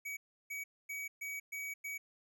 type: tone bursts at uneven times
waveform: square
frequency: 2266 Hz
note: C#7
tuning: 37 cents sharp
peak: -40 dBFS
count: 6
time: 0.05-0.17 / 0.5-0.64 / 0.89-1.08 / 1.21-1.4 / 1.52-1.74 / 1.84-1.98 s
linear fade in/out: 10 ms
effects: none